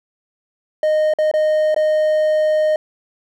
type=tone with dropouts; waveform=triangle; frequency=617 Hz; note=D#5; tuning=15 cents flat; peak=-11 dBFS; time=0.83-2.76 s; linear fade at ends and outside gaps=2 ms; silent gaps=1.137-1.186 / 1.314-1.338 / 1.745-1.763 s; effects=none